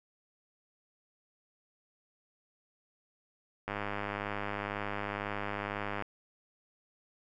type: click train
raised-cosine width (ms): 0.5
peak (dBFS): -20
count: 240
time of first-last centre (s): 3.68-6.023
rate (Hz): 102
effects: none